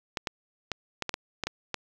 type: clicks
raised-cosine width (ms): 0.2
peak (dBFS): -12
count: 9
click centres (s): 0.172 / 0.272 / 0.717 / 1.023 / 1.093 / 1.141 / 1.437 / 1.47 / 1.743
effects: low-pass 7000 Hz 12 dB/octave + 7-bit